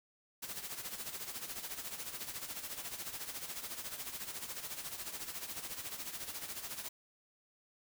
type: noise with tremolo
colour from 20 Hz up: white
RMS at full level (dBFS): -41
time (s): 0.42-6.89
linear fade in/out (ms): 10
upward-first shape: sine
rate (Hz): 14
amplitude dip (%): 65
effects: none